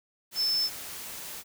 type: tone in noise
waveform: sine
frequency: 5274 Hz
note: E8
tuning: in tune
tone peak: -24 dBFS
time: 0.35-0.7 s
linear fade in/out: 50 ms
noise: white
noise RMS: -40 dBFS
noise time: 0.31-1.44 s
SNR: +13 dB
effects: none